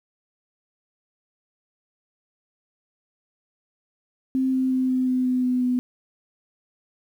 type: tone with pitch steps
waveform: sine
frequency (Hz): 261.9 / 260.1 / 258.3 / 256.5 / 254.7 / 253 / 251.2 / 249.5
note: C4 / C4 / C4 / C4 / C4 / B3 / B3 / B3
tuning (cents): +2 / -10 / -22 / -34 / -46 / +42 / +30 / +18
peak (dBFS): -19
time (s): 4.35-5.79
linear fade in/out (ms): 0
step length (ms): 180
effects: 9-bit